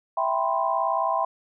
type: chord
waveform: sine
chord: C major seventh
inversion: first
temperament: equal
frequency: 659.3 / 784 / 987.8 / 1046.5 Hz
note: E5 / G5 / B5 / C6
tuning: 0 / 0 / 0 / 0 cents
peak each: -27 dBFS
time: 0.17-1.25 s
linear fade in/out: 5 ms
effects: none